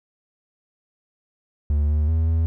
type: tone with pitch steps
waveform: triangle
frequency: 73.6 / 75.5 / 80.6 / 81.5 Hz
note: D2 / D2 / E2 / E2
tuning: +4 / +48 / -38 / -19 cents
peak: -15 dBFS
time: 1.7-2.46 s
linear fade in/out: 0 ms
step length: 190 ms
effects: none